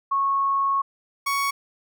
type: tone pair in turn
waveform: sine / 30% pulse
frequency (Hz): 1100 / 1114.7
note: C#6 / C#6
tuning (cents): -14 / +9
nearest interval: unison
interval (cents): 23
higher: second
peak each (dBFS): -19 / -19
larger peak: neither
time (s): 0.11-0.82 / 1.26-1.51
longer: first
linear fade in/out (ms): 10
effects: none